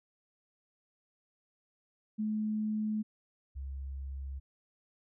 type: tone pair in turn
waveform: sine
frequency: 214.6 / 67.83 Hz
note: A3 / C#2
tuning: -43 / -37 cents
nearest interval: octave + minor sixth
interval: 1994 cents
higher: first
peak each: -30 / -37 dBFS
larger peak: first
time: 2.18-3.03 / 3.55-4.4 s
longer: neither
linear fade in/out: 20 ms
effects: none